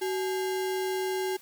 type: tone with sample-and-hold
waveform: sine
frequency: 375.7 Hz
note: F#4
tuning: 26 cents sharp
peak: -27 dBFS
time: 0.01-1.37 s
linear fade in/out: 10 ms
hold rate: 1225 Hz
effects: white hiss -54 dBFS RMS until 1.41 s